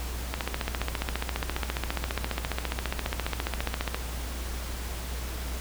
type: click train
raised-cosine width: 0.3 ms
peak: -12 dBFS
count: 54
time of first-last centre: 0.34-3.945 s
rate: 14.7 Hz
effects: added 60 Hz sine -33 dBFS peak until 5.6 s + pink hiss -39 dBFS RMS until 5.6 s